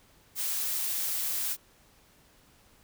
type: noise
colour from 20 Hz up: blue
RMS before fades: -31 dBFS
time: 0.35-1.57 s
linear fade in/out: 50 ms
effects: pink hiss -61 dBFS RMS until 2.83 s